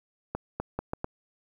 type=accelerating click train; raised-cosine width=1 ms; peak=-16 dBFS; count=5; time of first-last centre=0.35-1.044 s; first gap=250 ms; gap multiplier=0.76; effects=9-bit